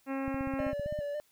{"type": "harmonic tone", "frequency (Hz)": 270.1, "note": "C#4", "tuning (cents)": -45, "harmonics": [1, 2, 3, 4, 5, 6, 7, 8, 9, 10], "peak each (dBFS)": [-33, -39, -43, -45, -47, -49, -50, -51, -52, -53], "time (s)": [0.06, 0.74], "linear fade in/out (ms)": 50}
{"type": "click train", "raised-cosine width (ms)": 5, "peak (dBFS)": -28, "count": 12, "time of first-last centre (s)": [0.28, 0.99], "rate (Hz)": 15.5}
{"type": "tone with vibrato", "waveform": "triangle", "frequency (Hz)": 587.3, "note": "D5", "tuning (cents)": 0, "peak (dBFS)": -31, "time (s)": [0.59, 1.2], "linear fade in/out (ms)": 0, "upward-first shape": "square", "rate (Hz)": 3.6, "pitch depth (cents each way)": 32}
{"effects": ["white hiss -68 dBFS RMS until 1.31 s"]}